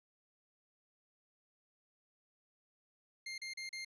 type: tone bursts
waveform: 25% pulse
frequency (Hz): 2114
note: C7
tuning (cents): +17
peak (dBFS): -38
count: 4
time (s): 3.26-3.848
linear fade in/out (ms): 5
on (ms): 120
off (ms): 36
effects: resampled to 24000 Hz